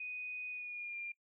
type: tone with pitch glide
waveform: sine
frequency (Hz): 2489 to 2395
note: D#7 to D7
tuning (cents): 0 to +33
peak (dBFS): -40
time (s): 0-1.12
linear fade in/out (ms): 5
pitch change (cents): -67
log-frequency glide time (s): 0.49-0.99
effects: noise-tail reverb RT60 0.1 s tail -20 dB re dry